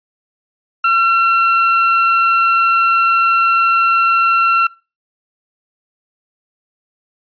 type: tone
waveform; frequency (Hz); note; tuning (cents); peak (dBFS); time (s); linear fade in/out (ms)
35% pulse; 1357; E6; +50; -8; 0.84-4.67; 5
effects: noise-tail reverb RT60 0.3 s tail -22 dB re dry + resampled to 11025 Hz